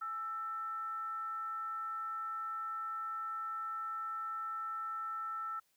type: tone with frequency modulation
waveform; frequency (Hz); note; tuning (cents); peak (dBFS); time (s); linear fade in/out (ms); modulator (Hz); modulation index
sine; 1325; E6; +9; -37; 0.01-5.6; 10; 490; 0.23
effects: white hiss -75 dBFS RMS until 5.76 s